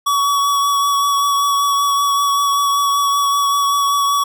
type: tone with vibrato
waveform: square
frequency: 1130 Hz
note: C#6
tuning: 33 cents sharp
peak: -14 dBFS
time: 0.06-4.24 s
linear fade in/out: 10 ms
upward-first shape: triangle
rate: 5.2 Hz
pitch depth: 17 cents each way
effects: none